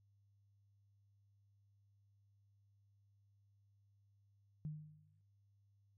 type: tone with exponential decay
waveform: sine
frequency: 152.5 Hz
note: D#3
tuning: 34 cents flat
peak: -39 dBFS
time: 4.65-5.21 s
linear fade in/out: 0 ms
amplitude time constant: 120 ms
effects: noise-tail reverb RT60 0.4 s tail -26 dB re dry + added 100 Hz sine -70 dBFS peak until 5.97 s